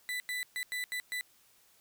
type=tone bursts at uneven times; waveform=35% pulse; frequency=1988 Hz; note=B6; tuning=11 cents sharp; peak=-32 dBFS; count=6; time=0.09-0.2 / 0.29-0.43 / 0.56-0.63 / 0.72-0.84 / 0.92-1 / 1.12-1.21 s; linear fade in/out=0 ms; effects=white hiss -65 dBFS RMS until 1.8 s